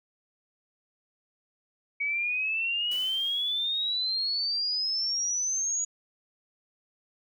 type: exponential sweep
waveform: sine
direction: up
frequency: 2252 to 6810 Hz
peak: -26 dBFS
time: 2-5.85 s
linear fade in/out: 10 ms
type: noise with exponential decay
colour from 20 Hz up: white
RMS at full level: -44 dBFS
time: 2.91-4.39 s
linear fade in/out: 5 ms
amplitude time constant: 320 ms
effects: none